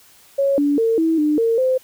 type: tone with pitch steps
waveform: sine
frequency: 553 / 288 / 453.4 / 324.5 / 300.8 / 457.1 / 517 Hz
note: C#5 / D4 / A#4 / E4 / D4 / A#4 / C5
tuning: -4 / -34 / -48 / -27 / +42 / -34 / -21 cents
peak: -14 dBFS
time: 0.38-1.78 s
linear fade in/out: 10 ms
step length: 200 ms
effects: white hiss -50 dBFS RMS until 1.83 s